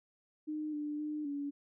sine tone with pitch steps, 305.5 / 296.9 / 301.7 / 285.1 Hz, D#4 / D4 / D4 / C#4, -32 / +19 / +47 / +49 cents, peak -35 dBFS, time 0.47-1.51 s, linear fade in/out 20 ms, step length 260 ms, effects none

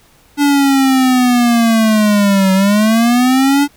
square linear two-way sweep, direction down then up, 290 to 188.5 to 290 Hz, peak -9 dBFS, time 0.37-3.68 s, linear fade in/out 50 ms, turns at 2.53 s, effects pink hiss -49 dBFS RMS until 3.76 s

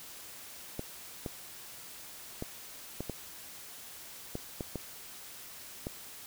clicks, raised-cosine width 2 ms, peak -22 dBFS, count 9, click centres 0.794 / 1.262 / 2.424 / 3.006 / 3.097 / 4.354 / 4.608 / 4.757 / 5.869 s, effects white hiss -48 dBFS RMS until 6.26 s

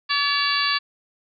harmonic tone with a mistuned harmonic, 572 Hz, D5, 46 cents flat, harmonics 2 / 3 / 4 / 5 / 6 / 7 / 8, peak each -25 / -26 / -30 / -27 / -29 / -29 / -25 dBFS, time 0.09-0.79 s, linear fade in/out 20 ms, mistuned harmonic 5, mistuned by -57 cents, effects none

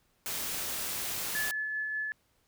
white noise, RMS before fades -35 dBFS, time 0.26-1.51 s, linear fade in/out 0 ms
sine tone with tremolo, 1724 Hz, A6, 36 cents flat, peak -30 dBFS, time 1.35-2.12 s, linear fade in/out 0 ms, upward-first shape sine, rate 5.1 Hz, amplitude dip 25%
effects pink hiss -71 dBFS RMS until 2.47 s

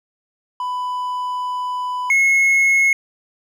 triangle tone pair in turn, 996 / 2174 Hz, B5 / C#7, +14 / -34 cents, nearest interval octave + major second, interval 1352 cents, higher second, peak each -19 / -10 dBFS, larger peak second, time 0.6-2.1 / 2.1-2.93 s, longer first, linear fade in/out 2 ms, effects none

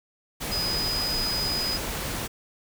sine tone in noise, 4978 Hz, D#8, in tune, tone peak -26 dBFS, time 0.51-1.78 s, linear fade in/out 20 ms, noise pink, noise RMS -31 dBFS, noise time 0.4-2.28 s, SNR +2 dB, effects none

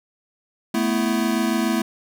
square chord, A suspended second, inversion none, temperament equal with one note detuned, 220 / 246.9 / 331.3 Hz, A3 / B3 / E4, 0 / 0 / +9 cents, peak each -23 / -25 / -25 dBFS, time 0.74-1.82 s, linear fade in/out 5 ms, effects none

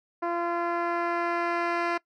10% pulse tone with low-pass filter sweep, 343.2 Hz, F4, 30 cents flat, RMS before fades -28 dBFS, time 0.22-1.98 s, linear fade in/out 10 ms, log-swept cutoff 1100 to 2900 Hz, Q 0.87, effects noise-tail reverb RT60 0.1 s tail -22 dB re dry

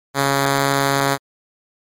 5% pulse tone, 138.6 Hz, C#3, in tune, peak -4 dBFS, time 0.14-1.18 s, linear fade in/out 50 ms, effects MP3 64 kbps

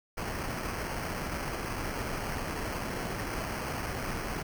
pink noise with sample-and-hold, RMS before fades -35 dBFS, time 0.17-4.43 s, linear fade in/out 10 ms, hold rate 3675 Hz, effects none

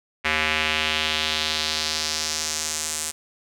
square tone with band-pass filter sweep, 77.78 Hz, D#2, in tune, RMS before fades -25 dBFS, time 0.24-3.12 s, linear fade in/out 20 ms, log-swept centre 2200 to 8200 Hz, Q 2.1, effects none

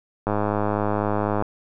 click train, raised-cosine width 1 ms, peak -9 dBFS, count 121, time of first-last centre 0.27-1.424 s, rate 104 Hz, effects none

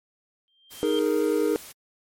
sine tone with exponential growth, 3171 Hz, G7, 19 cents sharp, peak -29 dBFS, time 0.48-0.99 s, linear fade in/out 0 ms, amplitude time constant 110 ms
white noise, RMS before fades -43 dBFS, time 0.7-1.73 s, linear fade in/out 20 ms
triangle chord, D# suspended fourth, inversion none, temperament equal, 311.1 / 415.3 / 466.2 Hz, D#4 / G#4 / A#4, 0 / 0 / 0 cents, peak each -23 dBFS, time 0.83-1.56 s, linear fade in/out 0 ms
effects MP3 64 kbps

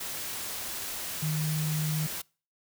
sine tone in noise, 154.5 Hz, D#3, 12 cents flat, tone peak -27 dBFS, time 1.22-2.07 s, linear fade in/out 10 ms, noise white, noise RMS -36 dBFS, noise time 0-2.22 s, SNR +6 dB, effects noise-tail reverb RT60 0.4 s tail -26 dB re dry

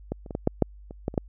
clicks, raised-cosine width 2 ms, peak -15 / -29 / -21 / -14 / -7 / -6 / -26 / -13 / -25 / -9 dBFS, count 10, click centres 0.12 / 0.262 / 0.308 / 0.351 / 0.474 / 0.623 / 0.909 / 1.081 / 1.141 / 1.178 s, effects added 50 Hz sine -44 dBFS peak until 1.28 s

